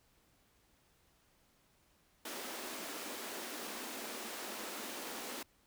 pink high-pass noise, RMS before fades -44 dBFS, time 2.25-5.43 s, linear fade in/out 5 ms, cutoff 220 Hz, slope 48 dB/octave, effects pink hiss -71 dBFS RMS until 5.66 s

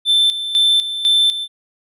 triangle tone with tremolo, 3543 Hz, A7, 11 cents sharp, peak -9 dBFS, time 0.05-1.48 s, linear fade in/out 50 ms, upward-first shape square, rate 2 Hz, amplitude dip 70%, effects resampled to 32000 Hz

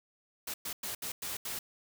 white noise bursts at uneven times, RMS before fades -38 dBFS, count 6, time 0.47-0.54 / 0.65-0.73 / 0.83-0.95 / 1.02-1.12 / 1.22-1.37 / 1.45-1.59 s, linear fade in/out 5 ms, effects none

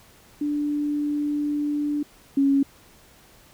sine tone pair in turn, 293.7 / 276.6 Hz, D4 / C#4, 0 / -4 cents, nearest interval minor second, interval 104 cents, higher first, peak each -22 / -16 dBFS, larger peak second, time 0.41-2.03 / 2.37-2.63 s, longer first, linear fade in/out 5 ms, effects pink hiss -53 dBFS RMS until 3.53 s

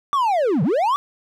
triangle linear two-way sweep, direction down then up, 1175 to 135.1 to 1175 Hz, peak -14 dBFS, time 0.13-0.96 s, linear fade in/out 0 ms, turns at 0.63 s, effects none

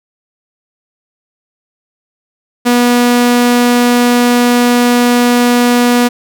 sawtooth tone, 242.8 Hz, B3, 29 cents flat, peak -3 dBFS, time 2.65-6.09 s, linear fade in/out 20 ms, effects none

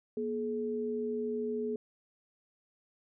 sine tone pair together, 239 / 425.8 Hz, A#3 / G#4, +43 / +43 cents, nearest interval minor seventh, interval 1000 cents, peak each -36 / -33 dBFS, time 0.17-1.76 s, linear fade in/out 2 ms, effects none

